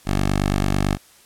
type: tone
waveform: 10% pulse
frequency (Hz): 49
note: G1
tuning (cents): 0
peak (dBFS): -10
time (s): 0.05-0.98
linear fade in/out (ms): 50
effects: white hiss -51 dBFS RMS until 1.25 s + low-pass 12000 Hz 12 dB/octave